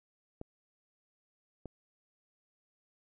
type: clicks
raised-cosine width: 2 ms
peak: -28 / -29 dBFS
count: 2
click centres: 0.414 / 1.657 s
effects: none